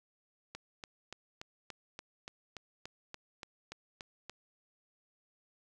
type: click train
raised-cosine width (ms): 0.2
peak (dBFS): -26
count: 14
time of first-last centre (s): 0.55-4.296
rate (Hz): 3.47
effects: none